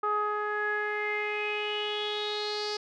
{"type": "tone with low-pass filter sweep", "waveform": "sawtooth", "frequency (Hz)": 419.4, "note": "G#4", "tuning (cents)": 17, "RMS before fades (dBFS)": -31, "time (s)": [0.03, 2.77], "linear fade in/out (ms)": 5, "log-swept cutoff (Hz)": [1200, 4900], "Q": 7.4, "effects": []}